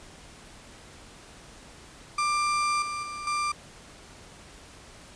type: tone with level steps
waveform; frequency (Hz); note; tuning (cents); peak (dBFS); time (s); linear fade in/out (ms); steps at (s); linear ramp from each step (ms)
35% pulse; 1186; D6; +17; -22 / -29 / -33 / -24; 2.18-3.52; 5; 2.82 / 3.03 / 3.27; 2
effects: pink hiss -49 dBFS RMS until 5.15 s + resampled to 22050 Hz